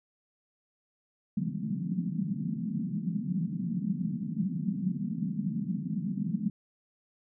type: band-pass noise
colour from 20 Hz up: white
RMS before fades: -32 dBFS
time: 1.37-6.5 s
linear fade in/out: 5 ms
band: 160 to 220 Hz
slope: 48 dB/octave
effects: none